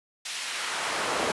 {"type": "noise with high-pass filter sweep", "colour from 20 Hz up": "brown", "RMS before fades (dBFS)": -30, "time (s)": [0.25, 1.32], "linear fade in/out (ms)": 5, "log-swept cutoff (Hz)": [3200, 490], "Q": 0.77, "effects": ["resampled to 24000 Hz"]}